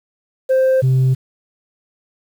sine tone pair in turn, 523.3 / 130.37 Hz, C5 / C3, 0 / -6 cents, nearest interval 2 octaves, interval 2406 cents, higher first, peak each -8 dBFS, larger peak neither, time 0.49-0.82 / 0.82-1.15 s, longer neither, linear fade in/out 20 ms, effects tanh soft clip ceiling -10 dBFS + 7-bit

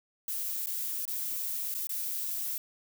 violet noise with dropouts, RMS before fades -34 dBFS, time 0.28-2.58 s, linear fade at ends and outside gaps 2 ms, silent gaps 0.661-0.669 / 1.054-1.078 / 1.742-1.749 / 1.871-1.893 s, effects none

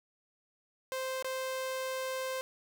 sawtooth tone with dropouts, 522 Hz, C5, 4 cents flat, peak -30 dBFS, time 0.92-2.41 s, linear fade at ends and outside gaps 0 ms, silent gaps 1.225-1.245 s, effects none

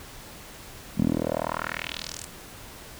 10% pulse tone with band-pass filter sweep, 40.14 Hz, E1, 45 cents flat, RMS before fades -29 dBFS, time 0.97-2.27 s, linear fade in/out 20 ms, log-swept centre 200 to 9100 Hz, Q 2.5, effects pink hiss -44 dBFS RMS until 2.99 s

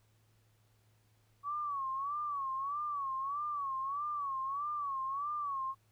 sine tone with vibrato, 1126 Hz, C#6, 27 cents sharp, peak -34 dBFS, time 1.43-5.75 s, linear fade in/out 50 ms, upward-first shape sine, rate 1.6 Hz, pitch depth 110 cents each way, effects added 108 Hz sine -68 dBFS peak until 5.91 s + pink hiss -74 dBFS RMS until 5.91 s

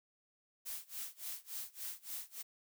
blue noise with tremolo, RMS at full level -42 dBFS, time 0.65-2.43 s, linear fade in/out 20 ms, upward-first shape sine, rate 3.5 Hz, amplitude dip 95%, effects none

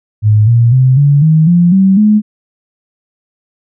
sine tone with pitch steps, 106.5 / 117.49 / 129.61 / 142.98 / 157.74 / 174.01 / 191.97 / 211.8 Hz, G#2 / A#2 / C3 / D3 / D#3 / F3 / G3 / G#3, +44 / +14 / -16 / -46 / +24 / -6 / -36 / +34 cents, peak -4 dBFS, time 0.22-2.22 s, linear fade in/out 50 ms, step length 250 ms, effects none

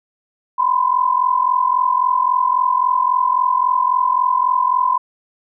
sine tone pair together, 990 / 1033.7 Hz, B5 / C6, +4 / -21 cents, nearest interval minor second, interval 75 cents, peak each -16 dBFS, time 0.58-4.98 s, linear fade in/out 10 ms, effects none

